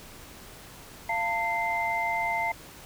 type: tone cluster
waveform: sine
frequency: 691 / 899 / 2083 Hz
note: F5 / A5 / C7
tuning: -19 / +37 / -8 cents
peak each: -32 / -29 / -29 dBFS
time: 1.09-2.52 s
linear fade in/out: 5 ms
effects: pink hiss -47 dBFS RMS until 2.85 s